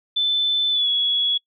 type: tone with pitch glide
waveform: sine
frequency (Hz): 3520 to 3365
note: A7 to G#7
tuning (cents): 0 to +22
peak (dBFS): -17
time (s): 0.16-1.38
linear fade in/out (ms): 10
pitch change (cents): -78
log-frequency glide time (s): 0.71-0.88
effects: noise-tail reverb RT60 0.1 s tail -25 dB re dry